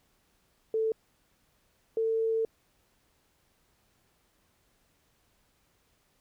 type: tone pair in turn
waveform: sine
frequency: 442.6 / 448.3 Hz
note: A4 / A4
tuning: +10 / +32 cents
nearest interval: unison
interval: 22 cents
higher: second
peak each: -25 dBFS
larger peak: neither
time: 0.74-0.92 / 1.97-2.45 s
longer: second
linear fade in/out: 2 ms
effects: pink hiss -70 dBFS RMS until 6.2 s